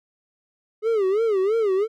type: tone with vibrato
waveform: triangle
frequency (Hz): 415.3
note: G#4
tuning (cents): 0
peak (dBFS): -16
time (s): 0.82-1.88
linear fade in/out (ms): 50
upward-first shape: sine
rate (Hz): 3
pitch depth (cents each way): 180
effects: none